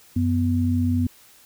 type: tone pair together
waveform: sine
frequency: 92.63 / 247.3 Hz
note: F#2 / B3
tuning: +2 / +3 cents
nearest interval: octave + perfect fourth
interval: 1701 cents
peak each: -21 dBFS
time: 0.16-1.07 s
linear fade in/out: 5 ms
effects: white hiss -52 dBFS RMS until 1.45 s